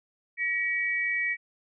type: tone pair together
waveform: sine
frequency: 1918 / 2276 Hz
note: A#6 / C#7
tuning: +49 / +45 cents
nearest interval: minor third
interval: 296 cents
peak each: -28 dBFS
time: 0.37-1.37 s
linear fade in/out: 50 ms
effects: none